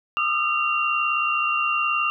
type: tone cluster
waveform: sine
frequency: 1208 / 1267 / 1344 / 2766 Hz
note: D6 / D#6 / E6 / F7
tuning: +48 / +31 / +33 / -17 cents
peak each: -23 / -32 / -32 / -23 dBFS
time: 0.17-2.1 s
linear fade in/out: 0 ms
effects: none